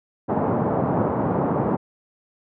pink band-pass noise, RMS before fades -22 dBFS, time 0.28-1.77 s, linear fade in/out 20 ms, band 120 to 1000 Hz, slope 24 dB/octave, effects none

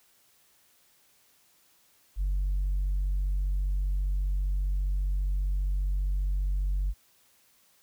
sine tone, 47.48 Hz, F#1, 45 cents sharp, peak -23 dBFS, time 2.16-6.94 s, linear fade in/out 50 ms, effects tanh soft clip ceiling -23 dBFS + white hiss -64 dBFS RMS until 7.82 s

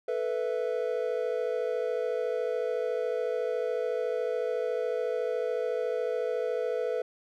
triangle chord, A suspended second, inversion none, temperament equal, 440 / 493.9 / 659.3 Hz, A4 / B4 / E5, 0 / 0 / 0 cents, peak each -30 / -28 / -34 dBFS, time 0.08-7.02 s, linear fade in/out 5 ms, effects none

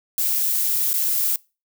violet noise with dropouts, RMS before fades -21 dBFS, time 0.18-1.36 s, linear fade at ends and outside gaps 1 ms, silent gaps 0.931-0.939 s, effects noise-tail reverb RT60 0.3 s tail -24 dB re dry

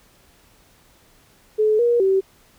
sine tone with pitch steps, 429.7 / 476.2 / 384.5 Hz, A4 / A#4 / G4, -41 / +37 / -33 cents, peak -14 dBFS, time 1.58-2.21 s, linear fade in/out 20 ms, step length 210 ms, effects pink hiss -55 dBFS RMS until 2.58 s

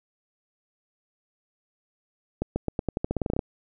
accelerating click train, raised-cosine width 2 ms, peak -12 dBFS, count 15, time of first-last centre 2.42-3.392 s, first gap 140 ms, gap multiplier 0.88, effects none

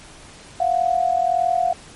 sine tone pair together, 687 / 728.6 Hz, F5 / F#5, -29 / -27 cents, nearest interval minor second, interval 102 cents, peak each -19 / -19 dBFS, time 0.6-1.73 s, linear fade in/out 5 ms, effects pink hiss -43 dBFS RMS until 1.95 s + MP3 48 kbps

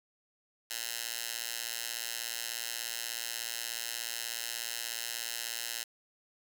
10% pulse tone with high-pass filter, 116.6 Hz, A#2, 1 cent sharp, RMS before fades -38 dBFS, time 0.7-5.84 s, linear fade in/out 10 ms, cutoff 3100 Hz, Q 0.55, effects none

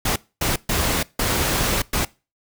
pink noise bursts at uneven times, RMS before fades -21 dBFS, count 5, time 0.05-0.16 / 0.41-0.56 / 0.69-1.03 / 1.19-1.82 / 1.93-2.05 s, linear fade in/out 5 ms, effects noise-tail reverb RT60 0.3 s tail -22 dB re dry

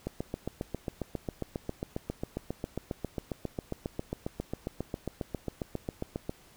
click train, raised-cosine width 2 ms, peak -19 dBFS, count 47, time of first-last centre 0.07-6.295 s, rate 7.39 Hz, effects pink hiss -58 dBFS RMS until 6.56 s

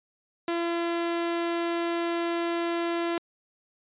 sawtooth tone, 339.8 Hz, F4, 47 cents flat, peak -22 dBFS, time 0.48-3.18 s, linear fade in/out 2 ms, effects resampled to 8000 Hz

